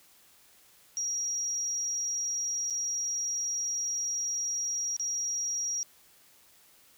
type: tone with dropouts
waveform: sine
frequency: 5690 Hz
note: F8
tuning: 31 cents sharp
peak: -29 dBFS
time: 0.97-5.83 s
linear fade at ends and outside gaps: 0 ms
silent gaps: 2.7-2.706 / 4.965-4.997 s
effects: white hiss -60 dBFS RMS until 6.97 s